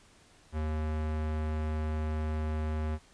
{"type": "tone with low-pass filter", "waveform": "square", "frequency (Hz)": 77.5, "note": "D#2", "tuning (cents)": -6, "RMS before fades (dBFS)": -32, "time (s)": [0.52, 2.99], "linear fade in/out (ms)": 50, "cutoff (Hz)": 2100, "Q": 0.69, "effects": ["pink hiss -60 dBFS RMS until 3.13 s", "resampled to 22050 Hz"]}